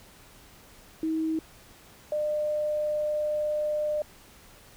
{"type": "tone pair in turn", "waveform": "sine", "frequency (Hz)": [318.9, 602], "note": ["D#4", "D5"], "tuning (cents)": [43, 43], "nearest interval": "major seventh", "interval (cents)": 1100, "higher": "second", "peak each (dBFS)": -25, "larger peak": "neither", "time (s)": [[1.03, 1.39], [2.12, 4.02]], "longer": "second", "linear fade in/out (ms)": 2, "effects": ["pink hiss -53 dBFS RMS until 4.76 s"]}